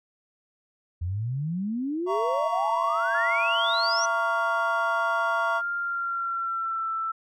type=exponential sweep; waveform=sine; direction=up; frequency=82.41 to 6010 Hz; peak=-26 dBFS; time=1.01-4.06 s; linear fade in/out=10 ms
type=chord; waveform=triangle; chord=A# diminished; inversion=second; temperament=just; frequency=671.3 / 932.3 / 1118.8 Hz; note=E5 / A#5 / C#6; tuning=+31 / 0 / +16 cents; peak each=-27 / -28 / -27 dBFS; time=2.06-5.62 s; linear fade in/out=50 ms
type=tone with pitch glide; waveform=sine; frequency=1396.9 to 1328.4 Hz; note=F6 to E6; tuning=0 to +13 cents; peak=-26 dBFS; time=3.14-7.12 s; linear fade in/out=10 ms; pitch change=-87 cents; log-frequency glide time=5.77-6.91 s
effects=none